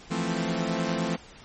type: chord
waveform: sawtooth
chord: F major seventh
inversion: third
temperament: equal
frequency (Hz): 164.81 / 174.61 / 220 / 261.6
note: E3 / F3 / A3 / C4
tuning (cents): 0 / 0 / 0 / 0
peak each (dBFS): -28 / -27 / -27 / -29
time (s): 0.1-1.17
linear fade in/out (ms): 20
effects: pink hiss -49 dBFS RMS until 1.44 s + MP3 32 kbps